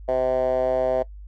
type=tone with band-pass filter; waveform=10% pulse; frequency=128.8 Hz; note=C3; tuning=27 cents flat; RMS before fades=-22 dBFS; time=0.08-1.03 s; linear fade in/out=10 ms; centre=600 Hz; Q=5.4; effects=noise-tail reverb RT60 0.1 s tail -20 dB re dry + added 50 Hz sine -37 dBFS peak until 1.27 s